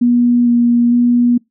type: tone with vibrato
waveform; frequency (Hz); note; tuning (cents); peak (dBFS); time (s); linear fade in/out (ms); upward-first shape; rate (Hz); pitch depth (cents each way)
sine; 240.1; B3; -49; -8; 0.01-1.38; 10; square; 1.1; 11
effects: noise-tail reverb RT60 0.2 s tail -26 dB re dry